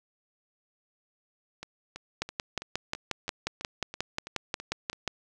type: two click trains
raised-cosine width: 0.2 ms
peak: -22 / -12 dBFS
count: 11 / 17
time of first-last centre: 1.63-4.93 / 2.22-5.077 s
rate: 3.03 / 5.6 Hz
effects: none